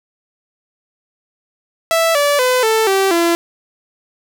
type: tone with pitch steps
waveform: sawtooth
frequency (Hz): 659.3 / 577.3 / 505.5 / 442.6 / 387.5 / 339.3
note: E5 / D5 / B4 / A4 / G4 / F4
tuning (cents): 0 / -30 / +40 / +10 / -20 / -50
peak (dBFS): -8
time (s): 1.91-3.35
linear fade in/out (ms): 0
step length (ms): 240
effects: none